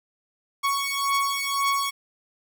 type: beating tone pair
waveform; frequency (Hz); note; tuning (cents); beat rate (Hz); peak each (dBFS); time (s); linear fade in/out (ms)
sawtooth; 1111 / 1112.9; C#6 / C#6; +4 / +6; 1.9; -22; 0.63-1.91; 20
effects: none